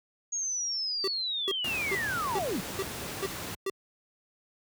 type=linear sweep; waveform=sine; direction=down; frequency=6645 to 135.9 Hz; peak=-29 dBFS; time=0.32-2.61 s; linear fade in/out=10 ms
type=tone bursts; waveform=square; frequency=388.2 Hz; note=G4; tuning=17 cents flat; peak=-29 dBFS; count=7; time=1.04-3.699 s; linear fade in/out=2 ms; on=37 ms; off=400 ms
type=noise; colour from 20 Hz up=pink; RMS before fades=-37 dBFS; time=1.64-3.55 s; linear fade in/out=5 ms
effects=high-pass 80 Hz 12 dB/octave